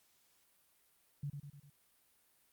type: tone with echo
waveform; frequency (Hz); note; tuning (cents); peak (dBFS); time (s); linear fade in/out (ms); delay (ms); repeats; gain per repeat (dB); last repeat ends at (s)
sine; 143.1; D3; -45; -37; 1.23-1.3; 5; 100; 4; -5; 1.7
effects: white hiss -72 dBFS RMS until 2.52 s + Opus 48 kbps